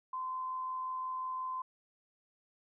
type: tone with amplitude modulation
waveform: sine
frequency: 1031 Hz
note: C6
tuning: 26 cents flat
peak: -34 dBFS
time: 0.13-1.62 s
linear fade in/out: 5 ms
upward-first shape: sine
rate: 85.6 Hz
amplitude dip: 25%
effects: none